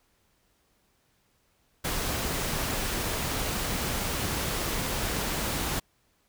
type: noise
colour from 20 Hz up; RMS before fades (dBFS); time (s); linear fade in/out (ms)
pink; -30; 1.84-5.8; 10
effects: pink hiss -69 dBFS RMS until 6.28 s